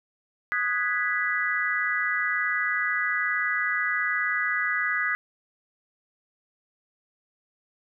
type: chord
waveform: sine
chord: G# minor seventh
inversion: second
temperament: equal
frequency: 1244.5 / 1480 / 1661.2 / 1975.5 Hz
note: D#6 / F#6 / G#6 / B6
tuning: 0 / 0 / 0 / 0 cents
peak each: -31 / -31 / -28 / -27 dBFS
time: 0.52-5.15 s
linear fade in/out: 0 ms
effects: none